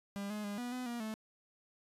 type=tone with pitch steps; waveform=45% pulse; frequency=200.3 / 210.7 / 203.6 / 244.1 / 251.6 / 238.1 / 218.3 Hz; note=G3 / G#3 / G#3 / B3 / B3 / A#3 / A3; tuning=+38 / +25 / -34 / -20 / +32 / +37 / -13 cents; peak=-38 dBFS; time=0.16-1.14 s; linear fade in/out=0 ms; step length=140 ms; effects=resampled to 32000 Hz + 12-bit